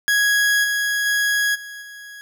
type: tone with level steps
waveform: 40% pulse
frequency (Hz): 1661.2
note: G#6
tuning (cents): 0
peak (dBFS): -14 / -18 / -16 / -32 / -35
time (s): 0.08-2.21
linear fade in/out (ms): 0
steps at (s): 0.63 / 1.05 / 1.54 / 1.81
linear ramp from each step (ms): 20
effects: none